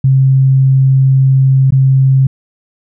sine tone with dropouts, 133.5 Hz, C3, 35 cents sharp, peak -5 dBFS, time 0.04-2.27 s, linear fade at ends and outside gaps 5 ms, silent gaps 1.707-1.722 s, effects none

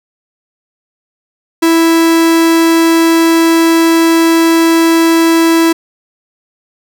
45% pulse tone, 329.6 Hz, E4, in tune, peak -6 dBFS, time 1.62-5.73 s, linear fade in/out 10 ms, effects none

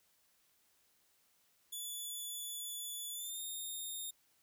5% pulse tone with pitch glide, 3451 to 3677 Hz, A7 to A#7, -34 to -24 cents, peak -34 dBFS, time 1.72-4.11 s, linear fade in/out 10 ms, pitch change +110 cents, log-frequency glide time 3.12-3.41 s, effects white hiss -73 dBFS RMS until 4.42 s

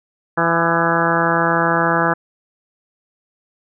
harmonic tone with a mistuned harmonic, 167.1 Hz, E3, 24 cents sharp, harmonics 1 / 2 / 3 / 4 / 5 / 6 / 7 / 8 / 9 / 10, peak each -23 / -23 / -23 / -23 / -23 / -23 / -23 / -23 / -23 / -23 dBFS, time 0.37-2.14 s, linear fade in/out 10 ms, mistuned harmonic 7, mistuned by +43 cents, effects none

